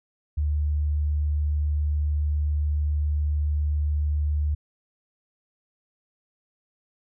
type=tone; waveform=sine; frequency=74.4 Hz; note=D2; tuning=23 cents sharp; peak=-21 dBFS; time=0.37-4.55 s; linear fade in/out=10 ms; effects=none